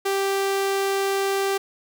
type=tone; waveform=sawtooth; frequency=392 Hz; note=G4; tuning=in tune; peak=-17 dBFS; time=0.05-1.58 s; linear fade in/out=10 ms; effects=none